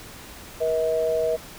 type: tone pair together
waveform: sine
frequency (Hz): 478.5 / 639.7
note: A#4 / D#5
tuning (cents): +45 / +48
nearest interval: perfect fourth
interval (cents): 503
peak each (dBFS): -23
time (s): 0.6-1.37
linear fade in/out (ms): 20
effects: pink hiss -42 dBFS RMS until 1.58 s